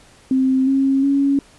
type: tone with pitch steps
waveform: sine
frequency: 262.3 / 270.1 / 278.2 Hz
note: C4 / C#4 / C#4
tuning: +4 / -45 / +6 cents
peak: -13 dBFS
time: 0.31-1.39 s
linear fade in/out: 2 ms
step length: 360 ms
effects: pink hiss -49 dBFS RMS until 1.58 s + resampled to 24000 Hz